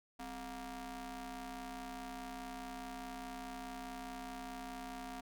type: ring-modulated tone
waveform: sawtooth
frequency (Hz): 228.3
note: A#3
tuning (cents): -36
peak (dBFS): -37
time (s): 0.19-5.21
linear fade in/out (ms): 10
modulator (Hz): 489
effects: none